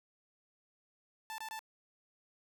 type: tone bursts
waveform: sawtooth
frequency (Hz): 881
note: A5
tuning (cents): +2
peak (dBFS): -37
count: 3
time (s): 1.3-1.592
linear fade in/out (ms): 0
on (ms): 82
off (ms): 23
effects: none